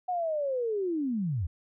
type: linear sweep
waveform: sine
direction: down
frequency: 740 to 72.5 Hz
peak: -27 dBFS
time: 0.08-1.47 s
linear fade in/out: 10 ms
effects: none